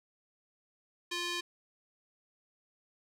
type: tone with band-pass filter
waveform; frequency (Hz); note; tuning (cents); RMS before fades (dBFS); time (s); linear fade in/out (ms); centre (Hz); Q
square; 349.2; F4; 0; -36; 1.11-1.41; 10; 3700; 1.1
effects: none